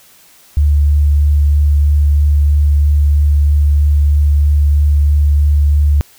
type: tone with vibrato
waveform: sine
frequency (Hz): 73.1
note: D2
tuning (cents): -7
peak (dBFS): -7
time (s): 0.57-6.01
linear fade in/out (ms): 0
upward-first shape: triangle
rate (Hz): 3.1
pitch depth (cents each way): 12
effects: white hiss -45 dBFS RMS until 6.18 s